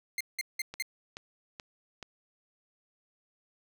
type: tone bursts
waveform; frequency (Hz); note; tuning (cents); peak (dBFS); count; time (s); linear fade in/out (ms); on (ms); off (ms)
sawtooth; 2102; C7; +7; -27; 4; 0.18-0.824; 2; 26; 180
type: click train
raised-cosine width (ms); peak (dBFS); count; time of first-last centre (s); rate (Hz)
0.2; -24; 4; 0.74-2.028; 2.33
effects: none